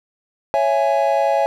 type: chord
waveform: triangle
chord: C# minor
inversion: none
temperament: just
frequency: 554.4 / 665.2 / 831.5 Hz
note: C#5 / E5 / G#5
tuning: 0 / +16 / +2 cents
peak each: -17 dBFS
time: 0.54-1.46 s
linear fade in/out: 0 ms
effects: none